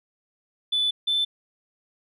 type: tone pair in turn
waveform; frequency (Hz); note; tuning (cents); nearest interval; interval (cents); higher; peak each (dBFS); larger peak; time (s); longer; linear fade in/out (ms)
sine; 3485 / 3528; A7 / A7; -17 / +4; unison; 21; second; -19; neither; 0.72-0.91 / 1.07-1.25; first; 10
effects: tanh soft clip ceiling -17 dBFS